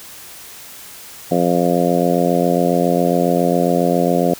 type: harmonic tone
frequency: 87.31 Hz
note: F2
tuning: in tune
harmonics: 2 / 3 / 4 / 5 / 6 / 7 / 8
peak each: -19 / -20 / -22 / -22 / -20 / -22 / -21 dBFS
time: 1.31-4.34 s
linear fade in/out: 5 ms
effects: white hiss -37 dBFS RMS until 4.39 s